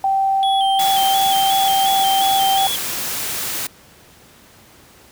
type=tone; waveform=sine; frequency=778 Hz; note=G5; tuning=13 cents flat; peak=-14 dBFS; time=0.04-2.67 s; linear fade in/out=2 ms
type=tone with vibrato; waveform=triangle; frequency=3261 Hz; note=G#7; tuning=32 cents flat; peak=-20 dBFS; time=0.43-2.76 s; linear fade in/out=0 ms; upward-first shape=square; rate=2.8 Hz; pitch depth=60 cents each way
type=noise; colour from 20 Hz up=white; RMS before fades=-24 dBFS; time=0.79-3.67 s; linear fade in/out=5 ms
effects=pink hiss -47 dBFS RMS until 5.11 s + high-pass 60 Hz 12 dB/octave